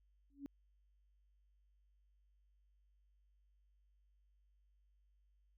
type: tone with exponential growth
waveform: sine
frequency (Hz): 280.7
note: C#4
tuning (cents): +22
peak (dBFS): -40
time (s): 0.3-0.46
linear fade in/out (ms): 0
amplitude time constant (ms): 34
effects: added 50 Hz sine -70 dBFS peak until 5.57 s